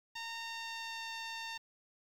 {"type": "tone with pitch glide", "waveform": "10% pulse", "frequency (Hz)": [917, 908.6], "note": ["A#5", "A#5"], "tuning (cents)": [-29, -45], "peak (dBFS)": -31, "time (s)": [0.15, 1.58], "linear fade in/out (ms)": 10, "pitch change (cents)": -16, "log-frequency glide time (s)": [0.36, 1.12], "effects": ["low-pass 6000 Hz 12 dB/octave", "10-bit"]}